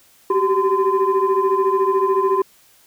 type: tone cluster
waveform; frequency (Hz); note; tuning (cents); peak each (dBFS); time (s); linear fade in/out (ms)
sine; 379 / 392.8 / 1025; F#4 / G4 / C6; +42 / +4 / -36; -18; 0.3-2.42; 5
effects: tanh soft clip ceiling -8 dBFS + white hiss -53 dBFS RMS until 2.86 s